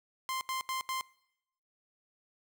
sawtooth tone bursts, 1046.5 Hz, C6, in tune, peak -29 dBFS, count 4, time 0.29-1.01 s, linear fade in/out 0 ms, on 120 ms, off 80 ms, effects noise-tail reverb RT60 0.8 s tail -23 dB re dry

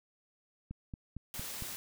click train, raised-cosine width 5 ms, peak -29 dBFS, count 5, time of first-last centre 0.71-1.623 s, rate 4.38 Hz
white noise, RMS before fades -42 dBFS, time 1.34-1.76 s, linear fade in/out 0 ms
effects none

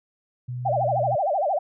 sine tone, 124 Hz, B2, 7 cents sharp, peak -28 dBFS, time 0.48-1.16 s, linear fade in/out 10 ms
sine tone with vibrato, 678 Hz, E5, 49 cents sharp, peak -20 dBFS, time 0.65-1.59 s, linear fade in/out 10 ms, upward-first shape sine, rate 13 Hz, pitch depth 290 cents each way
effects none

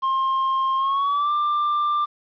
triangle tone with pitch glide, 1063 to 1186.3 Hz, C6 to D6, +27 to +17 cents, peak -17 dBFS, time 0.02-2.06 s, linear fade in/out 20 ms, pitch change +190 cents, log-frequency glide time 0.77-1.32 s, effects resampled to 11025 Hz + 9-bit

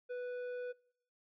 triangle tone with tanh clipping, 493.9 Hz, B4, in tune, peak -40 dBFS, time 0.09-0.73 s, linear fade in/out 20 ms, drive 13 dB, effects noise-tail reverb RT60 0.7 s tail -25 dB re dry

